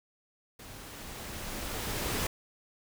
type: noise with level ramp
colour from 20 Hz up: pink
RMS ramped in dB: -48 to -31 dBFS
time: 0.59-2.27 s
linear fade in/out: 5 ms
effects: none